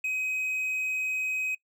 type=tone; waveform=triangle; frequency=2526 Hz; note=D#7; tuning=26 cents sharp; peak=-25 dBFS; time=0.04-1.55 s; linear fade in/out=5 ms; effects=noise-tail reverb RT60 0.1 s tail -23 dB re dry